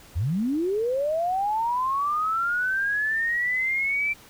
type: linear sweep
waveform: sine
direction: up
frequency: 69.3 to 2349 Hz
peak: -22 dBFS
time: 0.15-4.14 s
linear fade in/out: 20 ms
effects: pink hiss -50 dBFS RMS until 4.29 s